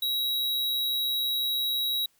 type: tone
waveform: square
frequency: 3858 Hz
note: B7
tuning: 41 cents flat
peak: -26 dBFS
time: 0.02-2.06 s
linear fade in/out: 5 ms
effects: white hiss -67 dBFS RMS until 2.19 s